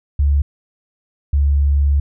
sine tone pair in turn, 71.3 / 71 Hz, C#2 / C#2, +49 / +42 cents, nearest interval unison, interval 7 cents, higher first, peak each -11 dBFS, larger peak neither, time 0.19-0.42 / 1.33-2 s, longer second, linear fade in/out 5 ms, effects none

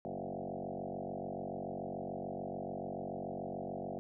sine tone with frequency modulation, 442.2 Hz, A4, 9 cents sharp, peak -38 dBFS, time 0.05-3.99 s, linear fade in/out 0 ms, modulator 46.9 Hz, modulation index 6.3, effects none

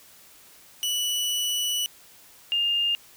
sawtooth / sine tone pair in turn, 2955 / 2815 Hz, F#7 / F7, -3 / +13 cents, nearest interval minor second, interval 84 cents, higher first, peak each -21 dBFS, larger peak neither, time 0.83-1.86 / 2.52-2.95 s, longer first, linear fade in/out 0 ms, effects white hiss -52 dBFS RMS until 3.16 s

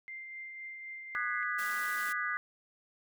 sine tone with tremolo, 2093 Hz, C7, in tune, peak -40 dBFS, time 0.08-1.43 s, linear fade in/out 0 ms, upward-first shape triangle, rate 3.9 Hz, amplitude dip 35%
sine chord, G# minor seventh, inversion second, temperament equal with one note detuned, 1221.7 / 1480 / 1661.2 / 1975.5 Hz, D#6 / F#6 / G#6 / B6, -32 / 0 / 0 / 0 cents, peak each -37 dBFS, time 1.15-2.37 s, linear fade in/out 0 ms
white high-pass noise, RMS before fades -45 dBFS, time 1.58-2.13 s, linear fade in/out 10 ms, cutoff 180 Hz, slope 48 dB/octave
effects none

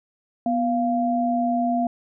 sine tone pair together, 244.8 / 694 Hz, B3 / F5, -15 / -11 cents, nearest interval octave + tritone, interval 1804 cents, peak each -22 dBFS, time 0.46-1.87 s, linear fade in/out 2 ms, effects none

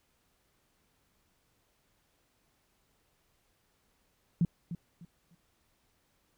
sine tone with echo, 169.8 Hz, F3, 48 cents flat, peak -22 dBFS, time 4.41-4.45 s, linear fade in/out 2 ms, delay 300 ms, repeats 3, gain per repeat -12 dB, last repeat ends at 5.35 s, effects pink hiss -73 dBFS RMS until 6.37 s

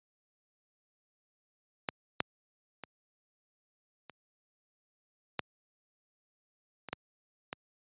clicks, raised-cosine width 0.3 ms, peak -14 / -11 / -25 / -30 / -14 / -25 / -17 / -20 dBFS, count 8, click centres 1.888 / 2.204 / 2.837 / 4.097 / 5.393 / 6.887 / 6.93 / 7.529 s, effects high-pass 100 Hz 12 dB/octave + resampled to 8000 Hz

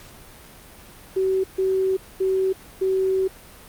sine tone bursts at uneven times, 380 Hz, F#4, 46 cents sharp, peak -18 dBFS, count 4, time 1.16-1.44 / 1.58-1.97 / 2.2-2.53 / 2.81-3.28 s, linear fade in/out 10 ms, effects pink hiss -45 dBFS RMS until 3.68 s + Opus 48 kbps

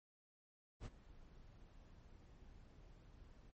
brown noise with ADSR envelope, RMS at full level -44 dBFS, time 0.8-3.52 s, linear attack 53 ms, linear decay 37 ms, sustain -17 dB, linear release 30 ms, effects MP3 32 kbps

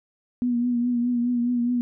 sine tone with vibrato, 242 Hz, B3, 35 cents flat, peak -20 dBFS, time 0.42-1.81 s, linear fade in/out 0 ms, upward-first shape triangle, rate 4.8 Hz, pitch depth 44 cents each way, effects none

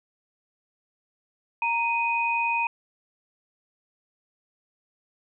sine tone pair together, 931 / 2495 Hz, A#5 / D#7, -2 / +4 cents, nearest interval octave + perfect fourth, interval 1706 cents, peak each -25 dBFS, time 1.62-2.67 s, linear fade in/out 2 ms, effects none

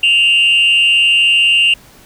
sine tone with frequency modulation, 2784 Hz, F7, 6 cents flat, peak -6 dBFS, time 0.03-1.74 s, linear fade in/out 5 ms, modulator 215 Hz, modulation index 0.51, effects tanh soft clip ceiling -5 dBFS + pink hiss -43 dBFS RMS until 2.05 s

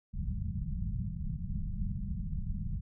pink low-pass noise, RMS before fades -35 dBFS, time 0.13-2.81 s, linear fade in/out 20 ms, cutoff 210 Hz, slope 96 dB/octave, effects none

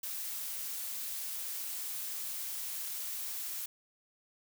blue noise, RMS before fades -39 dBFS, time 0.03-3.66 s, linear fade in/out 5 ms, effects none

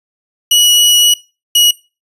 sawtooth tone pair in turn, 2924 / 2908 Hz, F#7 / F#7, -21 / -31 cents, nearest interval unison, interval 10 cents, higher first, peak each -3 dBFS, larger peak neither, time 0.51-1.14 / 1.55-1.71 s, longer first, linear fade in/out 5 ms, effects noise-tail reverb RT60 0.3 s tail -22 dB re dry + resampled to 32000 Hz

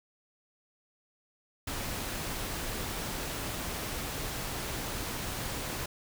pink noise, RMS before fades -36 dBFS, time 1.67-5.86 s, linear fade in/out 5 ms, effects none

